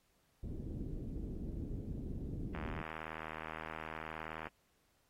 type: low-pass noise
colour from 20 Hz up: pink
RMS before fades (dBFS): -42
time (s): 0.43-2.82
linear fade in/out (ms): 5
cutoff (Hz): 360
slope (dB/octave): 24
type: click train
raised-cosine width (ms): 0.5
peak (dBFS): -28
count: 153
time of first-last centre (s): 2.55-4.469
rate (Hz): 79.2
effects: pink hiss -75 dBFS RMS until 5.09 s + AAC 48 kbps